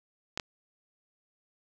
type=clicks; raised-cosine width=0.2 ms; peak=-15 dBFS; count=2; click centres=0.375 / 0.398 s; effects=none